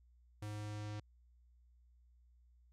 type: tone with low-pass filter sweep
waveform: square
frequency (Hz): 105.2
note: G#2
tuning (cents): +23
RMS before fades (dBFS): -44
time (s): 0.42-1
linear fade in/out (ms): 5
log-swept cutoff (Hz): 11000 to 5500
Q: 1.1
effects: added 60 Hz sine -64 dBFS peak until 2.72 s